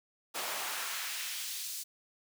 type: noise with high-pass filter sweep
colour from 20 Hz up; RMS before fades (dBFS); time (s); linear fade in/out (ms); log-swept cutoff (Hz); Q
pink; -38; 0.34-1.84; 20; 550 to 5700; 0.9
effects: none